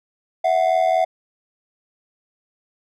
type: ring-modulated tone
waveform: triangle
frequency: 698.5 Hz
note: F5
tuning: in tune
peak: -10 dBFS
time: 0.44-1.05 s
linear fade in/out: 10 ms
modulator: 42.1 Hz
effects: none